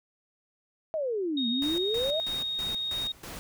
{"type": "exponential two-way sweep", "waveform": "sine", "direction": "down then up", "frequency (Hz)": [659.3, 226.3, 659.3], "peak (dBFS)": -27, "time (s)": [0.94, 2.2], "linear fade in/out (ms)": 0, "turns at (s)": 1.48}
{"type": "tone", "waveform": "sine", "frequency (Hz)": 3729, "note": "A#7", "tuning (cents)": 0, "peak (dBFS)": -29, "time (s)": [1.37, 3.12], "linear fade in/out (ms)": 5}
{"type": "noise with tremolo", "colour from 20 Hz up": "pink", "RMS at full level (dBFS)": -41, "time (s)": [1.62, 3.39], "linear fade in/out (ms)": 0, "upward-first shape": "square", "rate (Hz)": 3.1, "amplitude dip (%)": 80}
{"effects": []}